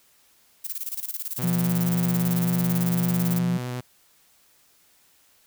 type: noise with tremolo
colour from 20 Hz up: violet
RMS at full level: -30 dBFS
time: 0.64-3.39 s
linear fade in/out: 10 ms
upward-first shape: square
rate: 18 Hz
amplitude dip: 80%
type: tone with vibrato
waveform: sawtooth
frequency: 124.3 Hz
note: B2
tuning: 12 cents sharp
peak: -25 dBFS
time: 1.38-3.81 s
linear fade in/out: 10 ms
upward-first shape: square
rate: 11 Hz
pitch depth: 11 cents each way
type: tone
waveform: sine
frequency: 174.61 Hz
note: F3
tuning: in tune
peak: -21 dBFS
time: 1.43-3.58 s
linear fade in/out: 10 ms
effects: white hiss -60 dBFS RMS until 5.46 s